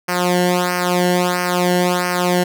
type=tone with flanger; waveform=sawtooth; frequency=178.8 Hz; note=F3; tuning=41 cents sharp; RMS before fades=-17 dBFS; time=0.08-2.44 s; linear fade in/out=10 ms; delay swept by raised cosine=0.27 to 0.83 ms; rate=1.5 Hz; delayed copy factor=-0.9; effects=none